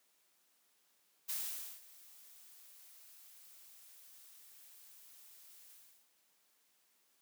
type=noise with ADSR envelope; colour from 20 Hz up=blue; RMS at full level=-38 dBFS; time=1.28-6.1 s; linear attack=19 ms; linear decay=500 ms; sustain=-21 dB; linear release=370 ms; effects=white hiss -74 dBFS RMS until 7.21 s + high-pass 200 Hz 12 dB/octave